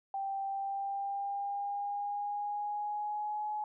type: tone with pitch glide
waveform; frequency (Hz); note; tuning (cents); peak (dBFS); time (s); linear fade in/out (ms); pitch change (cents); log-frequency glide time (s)
sine; 784 to 845.1; G5 to G#5; 0 to +30; -33; 0.14-3.64; 2; +130; 0.45-3.49
effects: none